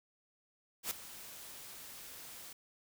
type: noise with ADSR envelope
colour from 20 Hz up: white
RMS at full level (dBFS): -35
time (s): 0.83-2.53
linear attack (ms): 80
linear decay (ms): 4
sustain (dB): -15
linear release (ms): 5
effects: none